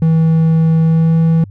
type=tone with pitch glide; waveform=triangle; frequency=161.7 to 163.3 Hz; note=E3 to E3; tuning=-33 to -16 cents; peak=-6 dBFS; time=0.02-1.44 s; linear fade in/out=2 ms; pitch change=+17 cents; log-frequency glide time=0.82-1.16 s; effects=added 99 Hz sine -31 dBFS peak until 1.5 s